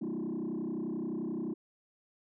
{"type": "tone with frequency modulation", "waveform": "sine", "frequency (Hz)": 273.6, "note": "C#4", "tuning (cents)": -23, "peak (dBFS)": -31, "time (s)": [0.01, 1.54], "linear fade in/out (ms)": 10, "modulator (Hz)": 31.5, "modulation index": 2.7, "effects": ["tanh soft clip ceiling -31 dBFS"]}